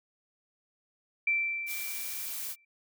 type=tone with exponential decay; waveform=sine; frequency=2341 Hz; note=D7; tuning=6 cents flat; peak=-23 dBFS; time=1.27-2.65 s; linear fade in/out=5 ms; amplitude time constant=300 ms
type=noise; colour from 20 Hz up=blue; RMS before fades=-37 dBFS; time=1.66-2.56 s; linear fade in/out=50 ms
effects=none